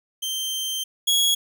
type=tone pair in turn; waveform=sawtooth; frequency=3136 / 3332 Hz; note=G7 / G#7; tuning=0 / +5 cents; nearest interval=minor second; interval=105 cents; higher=second; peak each=-22 / -14 dBFS; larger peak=second; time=0.22-0.84 / 1.07-1.35 s; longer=first; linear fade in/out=10 ms; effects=none